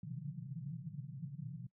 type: band-pass noise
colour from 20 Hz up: pink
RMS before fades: -45 dBFS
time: 0.03-1.67 s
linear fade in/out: 5 ms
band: 120 to 180 Hz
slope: 96 dB/octave
effects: noise-tail reverb RT60 0.1 s tail -21 dB re dry